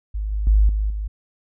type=tone with level steps; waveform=sine; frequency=51.91 Hz; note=G#1; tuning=in tune; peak=-22 / -20 / -11 / -18 / -23 dBFS; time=0.14-1.08 s; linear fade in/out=10 ms; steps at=0.32 / 0.47 / 0.69 / 0.9 s; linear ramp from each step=2 ms; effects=none